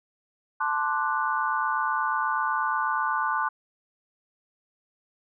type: chord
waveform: sine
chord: D dominant seventh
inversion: second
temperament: equal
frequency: 880 / 1046.5 / 1174.7 / 1480 Hz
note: A5 / C6 / D6 / F#6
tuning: 0 / 0 / 0 / 0 cents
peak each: -29 dBFS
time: 0.6-3.49 s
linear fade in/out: 10 ms
effects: none